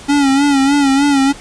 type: tone with vibrato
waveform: square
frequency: 278.5 Hz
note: C#4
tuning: 8 cents sharp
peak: -10 dBFS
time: 0.08-1.33 s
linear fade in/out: 20 ms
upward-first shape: sine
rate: 3.3 Hz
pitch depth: 64 cents each way
effects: pink hiss -35 dBFS RMS until 1.4 s + resampled to 22050 Hz